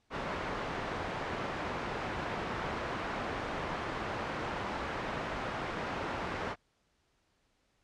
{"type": "low-pass noise", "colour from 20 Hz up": "white", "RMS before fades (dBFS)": -37, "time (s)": [0.1, 6.56], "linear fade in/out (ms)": 50, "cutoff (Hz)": 1300, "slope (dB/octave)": 12, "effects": ["pink hiss -74 dBFS RMS until 7.83 s", "low-pass 7000 Hz 12 dB/octave"]}